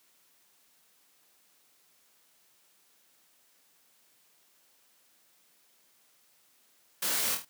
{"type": "noise with echo", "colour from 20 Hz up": "white", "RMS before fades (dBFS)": -31, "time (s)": [7.02, 7.35], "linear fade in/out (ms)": 5, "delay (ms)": 25, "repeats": 4, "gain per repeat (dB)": -5, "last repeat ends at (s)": 7.45, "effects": ["white hiss -66 dBFS RMS until 7.49 s", "high-pass 150 Hz 12 dB/octave"]}